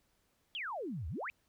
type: exponential two-way sweep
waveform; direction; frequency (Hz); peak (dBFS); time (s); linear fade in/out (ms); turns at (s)
sine; down then up; 3393 to 69.3 to 2683; -37; 0.55-1.3; 0; 1.08
effects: pink hiss -75 dBFS RMS until 1.48 s